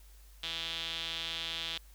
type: tone with band-pass filter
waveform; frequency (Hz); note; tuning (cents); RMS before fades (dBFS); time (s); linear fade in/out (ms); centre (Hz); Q
sawtooth; 164.81; E3; 0; -38; 0.43-1.78; 5; 3400; 5
effects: added 50 Hz sine -53 dBFS peak until 1.94 s + white hiss -63 dBFS RMS until 1.94 s